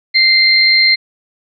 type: tone pair together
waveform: sine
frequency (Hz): 2086 / 4172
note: C7 / C8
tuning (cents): -6 / -6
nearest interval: octave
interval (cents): 1200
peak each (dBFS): -10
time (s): 0.14-0.96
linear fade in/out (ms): 20
effects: none